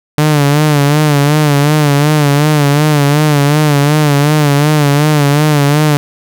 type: tone with vibrato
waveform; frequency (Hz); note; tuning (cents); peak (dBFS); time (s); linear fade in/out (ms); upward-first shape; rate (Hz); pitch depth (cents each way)
sawtooth; 147.3; D3; +6; -3; 0.18-5.97; 0; sine; 2.7; 71
effects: none